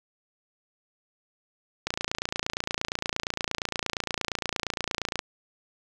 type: click train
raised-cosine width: 0.2 ms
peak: -10 dBFS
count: 96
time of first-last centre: 1.87-5.192 s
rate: 28.6 Hz
effects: none